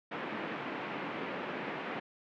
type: band-pass noise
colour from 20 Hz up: pink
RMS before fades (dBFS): -39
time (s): 0.11-2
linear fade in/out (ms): 10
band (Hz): 190 to 2600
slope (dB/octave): 24
effects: none